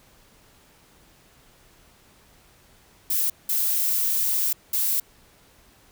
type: noise bursts at uneven times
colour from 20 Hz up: violet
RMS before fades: -23 dBFS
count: 3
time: 3.1-3.3 / 3.49-4.53 / 4.73-5 s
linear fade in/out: 5 ms
effects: pink hiss -56 dBFS RMS until 5.91 s